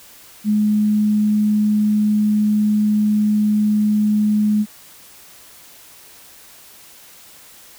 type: tone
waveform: sine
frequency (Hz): 210.9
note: G#3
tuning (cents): +27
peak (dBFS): -13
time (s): 0.44-4.66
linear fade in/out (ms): 50
effects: white hiss -44 dBFS RMS until 7.78 s